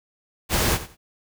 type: noise with echo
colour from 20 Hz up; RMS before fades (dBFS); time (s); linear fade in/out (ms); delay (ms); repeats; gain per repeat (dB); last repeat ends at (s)
pink; -21; 0.49-0.79; 50; 90; 2; -14; 0.97
effects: none